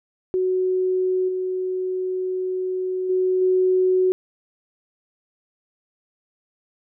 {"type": "tone with level steps", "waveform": "sine", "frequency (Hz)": 370.7, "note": "F#4", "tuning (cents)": 3, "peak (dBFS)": [-18, -22, -17, -15], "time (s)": [0.34, 4.12], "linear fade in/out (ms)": 0, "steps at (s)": [1.28, 3.09, 3.41], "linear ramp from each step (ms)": 10, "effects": []}